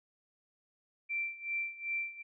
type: tone with tremolo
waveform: sine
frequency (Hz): 2349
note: D7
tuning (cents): 0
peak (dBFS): -31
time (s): 1.09-2.23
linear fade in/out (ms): 20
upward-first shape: sine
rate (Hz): 2.6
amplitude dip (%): 85
effects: none